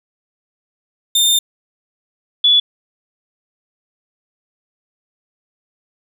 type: tone pair in turn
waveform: sawtooth / sine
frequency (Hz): 3614 / 3429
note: A7 / A7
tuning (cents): +46 / -45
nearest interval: minor second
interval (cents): 91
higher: first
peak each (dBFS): -8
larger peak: neither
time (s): 1.15-1.39 / 2.44-2.6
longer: first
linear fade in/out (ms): 5
effects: none